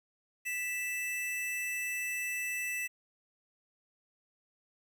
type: tone pair together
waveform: square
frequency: 1973.8 / 2643 Hz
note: B6 / E7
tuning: -2 / +4 cents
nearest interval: perfect fourth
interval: 506 cents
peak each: -38 / -36 dBFS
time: 0.45-2.88 s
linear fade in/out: 20 ms
effects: 10-bit